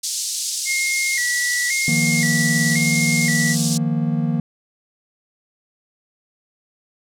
pink band-pass noise, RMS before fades -25 dBFS, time 0.03-3.78 s, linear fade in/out 10 ms, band 4700 to 9400 Hz, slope 24 dB/octave
triangle tone with vibrato, 2042 Hz, C7, 43 cents flat, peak -18 dBFS, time 0.65-3.56 s, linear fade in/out 50 ms, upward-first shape square, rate 0.95 Hz, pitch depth 80 cents each way
triangle chord, Eb suspended second, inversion none, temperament equal, 155.56 / 174.61 / 233.1 Hz, Eb3 / F3 / Bb3, 0 / 0 / 0 cents, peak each -19 / -22 / -20 dBFS, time 1.88-4.4 s, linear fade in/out 2 ms
effects none

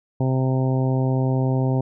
harmonic tone, 130.81 Hz, C3, in tune, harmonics 1 / 2 / 3 / 4 / 5 / 6 / 7, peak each -19 / -25 / -29 / -31 / -33 / -35 / -36 dBFS, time 0.2-1.81 s, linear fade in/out 5 ms, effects none

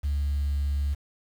sine tone with pitch glide, 71.6 to 71.06 Hz, D2 to C#2, -43 to +44 cents, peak -22 dBFS, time 0.03-0.95 s, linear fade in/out 20 ms, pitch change -13 cents, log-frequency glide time 0.17-0.52 s, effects tanh soft clip ceiling -21 dBFS + 8-bit

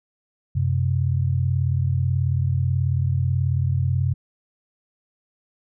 sine tone pair together, 92.43 / 130.81 Hz, F#2 / C3, -1 / 0 cents, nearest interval tritone, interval 601 cents, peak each -21 dBFS, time 0.55-4.14 s, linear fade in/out 10 ms, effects none

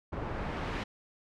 pink noise with low-pass filter sweep, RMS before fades -36 dBFS, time 0.12-0.84 s, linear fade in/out 10 ms, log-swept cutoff 1100 to 2900 Hz, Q 0.76, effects none

